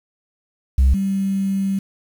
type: tone pair in turn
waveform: sine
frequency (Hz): 66.1 / 194.56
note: C2 / G3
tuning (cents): +18 / -13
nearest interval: octave + perfect fifth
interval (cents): 1869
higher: second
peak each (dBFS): -8 / -17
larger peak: first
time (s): 0.78-0.94 / 0.94-1.79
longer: second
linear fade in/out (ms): 5
effects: tanh soft clip ceiling -9 dBFS + 7-bit